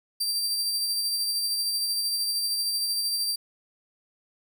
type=tone with tremolo; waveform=sawtooth; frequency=4699 Hz; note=D8; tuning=in tune; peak=-21 dBFS; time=0.2-3.36 s; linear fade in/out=10 ms; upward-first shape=sine; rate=13 Hz; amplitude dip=30%; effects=none